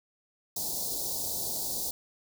white band-stop noise, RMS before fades -33 dBFS, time 0.56-1.91 s, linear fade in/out 5 ms, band 880 to 4000 Hz, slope 48 dB/octave, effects none

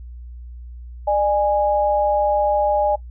sine tone pair together, 601 / 827.2 Hz, D5 / G#5, +40 / -7 cents, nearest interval tritone, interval 553 cents, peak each -18 dBFS, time 1.07-2.96 s, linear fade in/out 10 ms, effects noise-tail reverb RT60 0.1 s tail -18 dB re dry + added 60 Hz sine -33 dBFS peak until 3.1 s

